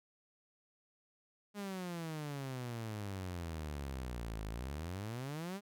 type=exponential two-way sweep; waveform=sawtooth; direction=down then up; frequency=207.7 to 51.91 to 207.7 Hz; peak=-36 dBFS; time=1.54-5.61 s; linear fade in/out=50 ms; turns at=4.46 s; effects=none